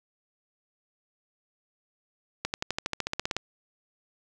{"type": "accelerating click train", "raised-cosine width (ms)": 0.2, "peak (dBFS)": -11, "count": 14, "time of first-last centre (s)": [2.45, 3.366], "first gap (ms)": 89, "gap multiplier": 0.96, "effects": []}